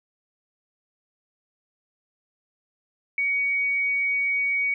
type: tone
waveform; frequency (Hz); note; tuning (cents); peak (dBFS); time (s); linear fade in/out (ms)
sine; 2248; C#7; +24; -21; 3.18-4.74; 2
effects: none